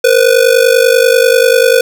square ring-modulated tone, 493.9 Hz, B4, in tune, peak -3 dBFS, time 0.04-1.81 s, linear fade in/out 2 ms, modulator 25.1 Hz, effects 7-bit

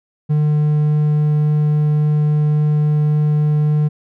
triangle tone, 150.3 Hz, D3, 40 cents sharp, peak -10 dBFS, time 0.29-3.89 s, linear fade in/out 20 ms, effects none

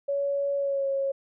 sine tone with pitch glide, 562 to 547.3 Hz, C#5 to C#5, +24 to -22 cents, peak -24 dBFS, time 0.08-1.12 s, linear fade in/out 10 ms, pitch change -46 cents, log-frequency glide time 0.57-0.87 s, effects none

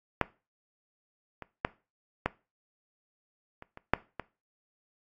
clicks, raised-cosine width 0.5 ms, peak -8 / -25 / -10 / -11 / -29 / -29 / -6 / -19 dBFS, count 8, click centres 0.213 / 1.423 / 1.649 / 2.26 / 3.624 / 3.774 / 3.936 / 4.197 s, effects noise-tail reverb RT60 0.3 s tail -19 dB re dry + AAC 64 kbps

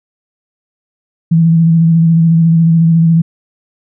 sine tone with vibrato, 164.81 Hz, E3, in tune, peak -5 dBFS, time 1.31-3.22 s, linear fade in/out 10 ms, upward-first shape square, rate 14 Hz, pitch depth 22 cents each way, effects none

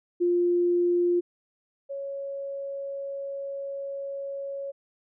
sine tone pair in turn, 350.6 / 554.3 Hz, F4 / C#5, +7 / 0 cents, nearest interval minor sixth, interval 793 cents, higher second, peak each -20 / -31 dBFS, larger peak first, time 0.2-1.21 / 1.89-4.72 s, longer second, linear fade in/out 20 ms, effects none

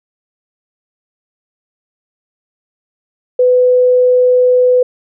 sine tone, 500 Hz, B4, 21 cents sharp, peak -6 dBFS, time 3.39-4.83 s, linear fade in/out 5 ms, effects none

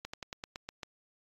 slowing click train, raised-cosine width 0.2 ms, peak -22 dBFS, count 8, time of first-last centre 0.05-0.832 s, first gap 85 ms, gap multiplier 1.09, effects AAC 32 kbps

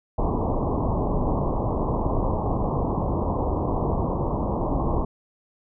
pink low-pass noise, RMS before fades -24 dBFS, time 0.18-5.05 s, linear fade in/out 5 ms, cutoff 1100 Hz, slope 96 dB/octave, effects none

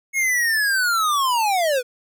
square linear sweep, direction down, 2187 to 473.2 Hz, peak -18 dBFS, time 0.13-1.83 s, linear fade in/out 50 ms, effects none

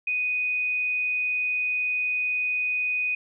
sine tone, 2489 Hz, D#7, in tune, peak -23 dBFS, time 0.07-3.15 s, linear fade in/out 5 ms, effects none

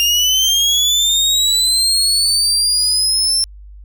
30% pulse linear sweep, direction up, 2794 to 5370 Hz, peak -9 dBFS, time 0-3.44 s, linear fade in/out 0 ms, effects added 50 Hz sine -34 dBFS peak until 3.84 s

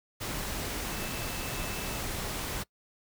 sine tone in noise, 2637 Hz, E7, in tune, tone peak -45 dBFS, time 0.91-2 s, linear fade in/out 20 ms, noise pink, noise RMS -35 dBFS, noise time 0.2-2.64 s, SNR -13 dB, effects noise-tail reverb RT60 0.1 s tail -23 dB re dry

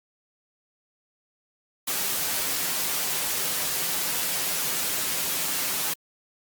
white noise with comb filter, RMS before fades -27 dBFS, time 1.87-5.94 s, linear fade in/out 10 ms, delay 8.9 ms, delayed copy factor -0.55, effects high-pass 100 Hz 12 dB/octave + Opus 48 kbps

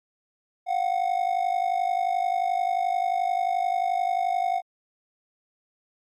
triangle ring-modulated tone, 730 Hz, F#5, 24 cents flat, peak -17 dBFS, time 0.66-4.62 s, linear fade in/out 50 ms, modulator 25.7 Hz, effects MP3 96 kbps

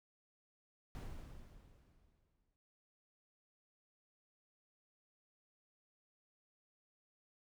brown noise with exponential decay, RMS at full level -44 dBFS, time 0.95-2.56 s, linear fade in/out 0 ms, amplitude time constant 350 ms, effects none

